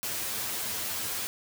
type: noise with comb filter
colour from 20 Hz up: white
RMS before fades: -33 dBFS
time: 0.03-1.27 s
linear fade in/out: 0 ms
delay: 9.2 ms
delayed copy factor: +1
effects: none